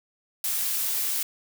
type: noise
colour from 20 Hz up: blue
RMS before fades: -27 dBFS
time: 0.44-1.23 s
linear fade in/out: 2 ms
effects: none